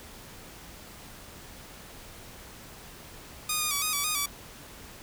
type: tone with pitch steps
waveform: 5% pulse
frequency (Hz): 1232 / 1224 / 1141 / 1244 / 1146 / 1235 / 1149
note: D#6 / D#6 / C#6 / D#6 / D6 / D#6 / D6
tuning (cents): -17 / -29 / +50 / -1 / -43 / -13 / -38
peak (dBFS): -15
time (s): 3.49-4.26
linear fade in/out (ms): 5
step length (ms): 110
effects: pink hiss -47 dBFS RMS until 5.02 s